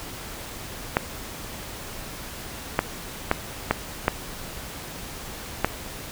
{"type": "clicks", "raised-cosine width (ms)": 0.5, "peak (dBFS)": -3, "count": 6, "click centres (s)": [0.969, 2.791, 3.314, 3.71, 4.081, 5.646], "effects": ["pink hiss -37 dBFS RMS until 6.11 s"]}